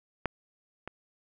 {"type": "clicks", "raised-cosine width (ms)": 0.5, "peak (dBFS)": [-13, -23], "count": 2, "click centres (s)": [0.257, 0.876], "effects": []}